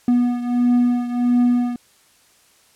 triangle beating tone pair, 243.4 / 244.9 Hz, B3 / B3, -25 / -14 cents, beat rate 1.5 Hz, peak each -14 / -19 dBFS, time 0.08-1.76 s, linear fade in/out 2 ms, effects white hiss -55 dBFS RMS until 2.75 s + low-pass 11000 Hz 12 dB/octave

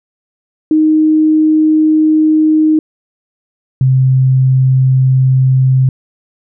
sine tone pair in turn, 311.1 / 130.8 Hz, D#4 / C3, 0 / 0 cents, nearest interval octave + minor third, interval 1500 cents, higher first, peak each -6 dBFS, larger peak neither, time 0.71-2.79 / 3.81-5.89 s, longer neither, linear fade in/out 2 ms, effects none

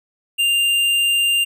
sine tone with tanh clipping, 2794 Hz, F7, in tune, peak -16 dBFS, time 0.38-1.45 s, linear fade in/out 20 ms, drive 13 dB, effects none

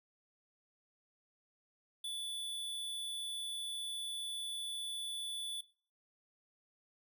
square tone, 3467 Hz, A7, 26 cents flat, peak -39 dBFS, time 2.04-5.61 s, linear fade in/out 5 ms, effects noise-tail reverb RT60 0.4 s tail -19 dB re dry

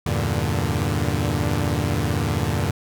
sawtooth chord, E half-diminished seventh, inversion none, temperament equal, 82.41 / 98 / 116.54 / 146.83 Hz, E2 / G2 / Bb2 / D3, 0 / 0 / 0 / 0 cents, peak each -22 dBFS, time 0.06-2.71 s, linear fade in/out 5 ms, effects none

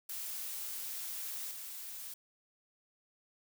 blue noise with level steps, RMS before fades -41 / -45 dBFS, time 0.09-2.14 s, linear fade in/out 5 ms, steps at 1.51 s, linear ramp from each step 2 ms, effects none

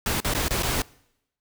pink noise with dropouts, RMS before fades -25 dBFS, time 0.06-0.82 s, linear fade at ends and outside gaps 2 ms, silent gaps 0.203-0.246 / 0.338-0.348 / 0.483-0.507 / 0.625-0.631 s, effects noise-tail reverb RT60 0.8 s tail -23 dB re dry

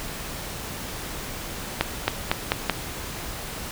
accelerating click train, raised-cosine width 0.3 ms, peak -3 dBFS, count 5, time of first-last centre 1.81-2.697 s, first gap 270 ms, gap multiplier 0.87, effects pink hiss -34 dBFS RMS until 3.71 s

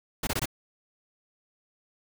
pink noise bursts, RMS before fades -29 dBFS, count 4, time 0.23-0.457 s, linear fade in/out 5 ms, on 41 ms, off 21 ms, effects none

